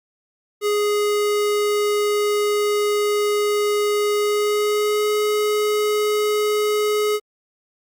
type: tone with pitch glide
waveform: square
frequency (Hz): 415.3 to 421.1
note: G#4 to G#4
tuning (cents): 0 to +24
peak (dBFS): -18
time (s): 0.61-7.2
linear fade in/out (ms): 50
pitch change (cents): +24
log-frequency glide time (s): 4.15-5.1
effects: Opus 48 kbps